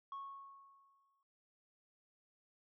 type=tone with exponential decay; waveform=sine; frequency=1101 Hz; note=C#6; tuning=12 cents flat; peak=-40 dBFS; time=0.12-1.23 s; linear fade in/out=2 ms; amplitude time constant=240 ms; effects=tanh soft clip ceiling -41 dBFS